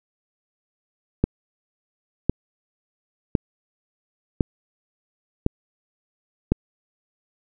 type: click train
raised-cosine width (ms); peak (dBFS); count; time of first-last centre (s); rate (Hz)
3; -4; 6; 1.24-6.52; 0.947
effects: none